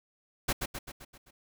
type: noise with echo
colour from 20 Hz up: pink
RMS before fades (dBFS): -28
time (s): 0.48-0.53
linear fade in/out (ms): 10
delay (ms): 130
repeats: 6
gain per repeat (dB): -5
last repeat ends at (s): 1.31
effects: none